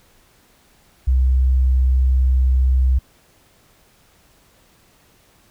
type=tone; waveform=sine; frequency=64.4 Hz; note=C2; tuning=27 cents flat; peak=-12 dBFS; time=1.07-2.99 s; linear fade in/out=10 ms; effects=pink hiss -55 dBFS RMS until 5.5 s